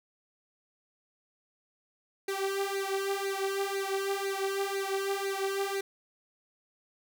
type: tone with flanger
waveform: sawtooth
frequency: 392 Hz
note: G4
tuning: in tune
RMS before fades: -32 dBFS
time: 2.28-5.81 s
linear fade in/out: 5 ms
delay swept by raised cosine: 0.46 to 3.26 ms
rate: 2 Hz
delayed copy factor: +0.85
effects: none

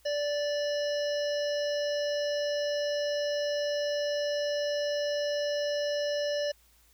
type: harmonic tone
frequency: 584 Hz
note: D5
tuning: 10 cents flat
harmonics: 1 / 3 / 5 / 7 / 9 / 10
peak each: -28 / -40 / -41 / -45 / -40 / -49 dBFS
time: 0.05-6.52 s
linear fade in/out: 10 ms
effects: added 57 Hz sine -64 dBFS peak until 6.93 s + white hiss -64 dBFS RMS until 6.93 s

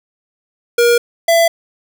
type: tone pair in turn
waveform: square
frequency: 474.9 / 669.7 Hz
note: A#4 / E5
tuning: +32 / +27 cents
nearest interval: tritone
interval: 595 cents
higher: second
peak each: -9 dBFS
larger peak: neither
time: 0.78-0.98 / 1.28-1.48 s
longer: neither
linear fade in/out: 5 ms
effects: none

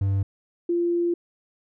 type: tone pair in turn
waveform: triangle / sine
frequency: 98 / 345 Hz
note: G2 / F4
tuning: 0 / -21 cents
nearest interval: octave + minor seventh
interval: 2179 cents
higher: second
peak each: -18 / -20 dBFS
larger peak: first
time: 0.01-0.23 / 0.69-1.14 s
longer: second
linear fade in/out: 5 ms
effects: none

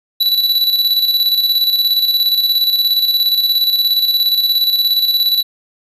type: tone with tremolo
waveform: square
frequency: 3951 Hz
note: B7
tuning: in tune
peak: -10 dBFS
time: 0.2-5.43 s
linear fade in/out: 10 ms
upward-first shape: square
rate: 17 Hz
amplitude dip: 50%
effects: resampled to 32000 Hz

